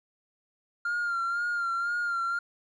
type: tone with vibrato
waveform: triangle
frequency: 1396.9 Hz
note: F6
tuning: in tune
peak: -24 dBFS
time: 0.85-2.39 s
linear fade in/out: 5 ms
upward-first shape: sine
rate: 2 Hz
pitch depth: 41 cents each way
effects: tanh soft clip ceiling -22 dBFS + resampled to 24000 Hz